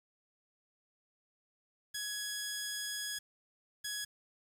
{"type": "tone bursts at uneven times", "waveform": "10% pulse", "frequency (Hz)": 1673, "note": "G#6", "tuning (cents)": 12, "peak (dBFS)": -28, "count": 2, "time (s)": [[1.94, 3.19], [3.84, 4.05]], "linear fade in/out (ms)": 10, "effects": ["9-bit"]}